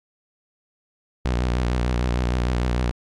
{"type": "tone with vibrato", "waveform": "sawtooth", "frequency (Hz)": 61.1, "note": "B1", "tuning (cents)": -18, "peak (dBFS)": -16, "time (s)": [1.25, 2.91], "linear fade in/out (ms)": 0, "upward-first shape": "sine", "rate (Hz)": 6.6, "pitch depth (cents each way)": 65, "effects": ["low-pass 6000 Hz 12 dB/octave", "AAC 64 kbps"]}